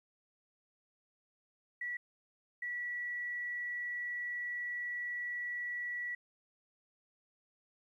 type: tone bursts at uneven times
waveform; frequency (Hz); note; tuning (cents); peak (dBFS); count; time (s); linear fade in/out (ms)
sine; 1944; B6; -28; -36; 2; 1.81-1.97 / 2.62-6.15; 5
effects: 12-bit